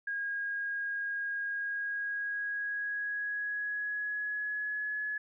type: tone with pitch glide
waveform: sine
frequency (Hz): 1633 to 1698.4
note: G#6 to G#6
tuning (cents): -30 to +38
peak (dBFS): -32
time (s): 0.07-5.18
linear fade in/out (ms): 5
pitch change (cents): +68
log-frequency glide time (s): 1.48-5
effects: none